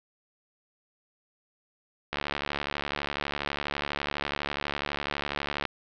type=click train; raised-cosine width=0.3 ms; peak=-13 dBFS; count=255; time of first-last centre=2.13-5.653 s; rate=72.1 Hz; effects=low-pass 5000 Hz 12 dB/octave